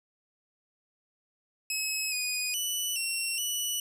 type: tone with pitch steps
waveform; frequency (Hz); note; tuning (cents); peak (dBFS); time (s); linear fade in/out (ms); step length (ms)
15% pulse; 2568 / 2477 / 2969 / 2729 / 2954; E7 / D#7 / F#7 / F7 / F#7; -46 / -8 / +5 / -41 / -3; -22; 1.7-3.8; 2; 420
effects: none